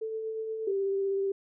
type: tone with tremolo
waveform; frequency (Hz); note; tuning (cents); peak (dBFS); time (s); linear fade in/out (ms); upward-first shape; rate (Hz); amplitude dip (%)
sine; 441.6; A4; +6; -30; 0.01-0.72; 10; triangle; 8.4; 35
type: tone with vibrato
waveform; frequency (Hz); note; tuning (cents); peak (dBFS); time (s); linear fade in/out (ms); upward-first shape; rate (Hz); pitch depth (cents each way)
sine; 392; G4; 0; -26; 0.67-1.32; 5; square; 16; 10
effects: none